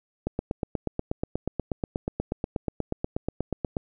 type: click train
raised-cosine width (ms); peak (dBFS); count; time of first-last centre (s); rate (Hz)
2; -13; 30; 0.27-3.768; 8.29
effects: none